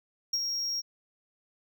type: tone with ADSR envelope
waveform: triangle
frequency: 5590 Hz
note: F8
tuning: 1 cent sharp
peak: -23 dBFS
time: 0.33-0.82 s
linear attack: 7 ms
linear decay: 46 ms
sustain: -5 dB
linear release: 28 ms
effects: none